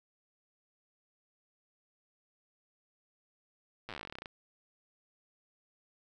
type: slowing click train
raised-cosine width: 0.3 ms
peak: -26 dBFS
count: 20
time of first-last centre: 3.89-4.258 s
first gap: 8 ms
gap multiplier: 1.09
effects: none